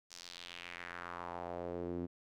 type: tone with band-pass filter sweep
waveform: sawtooth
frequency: 87.31 Hz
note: F2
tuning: in tune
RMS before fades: -44 dBFS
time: 0.1-2.07 s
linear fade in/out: 20 ms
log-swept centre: 5900 to 280 Hz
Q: 2.3
effects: none